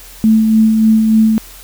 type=tone with tremolo; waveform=sine; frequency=220 Hz; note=A3; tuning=in tune; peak=-5 dBFS; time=0.24-1.38 s; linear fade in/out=0 ms; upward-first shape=sine; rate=3.4 Hz; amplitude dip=35%; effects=added 44 Hz sine -38 dBFS peak until 1.63 s + white hiss -37 dBFS RMS until 1.63 s